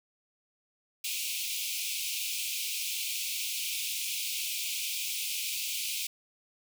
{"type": "high-pass noise", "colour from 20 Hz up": "pink", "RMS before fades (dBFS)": -34, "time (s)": [1.04, 6.07], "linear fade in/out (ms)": 5, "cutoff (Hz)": 2300, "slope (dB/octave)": 96, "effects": []}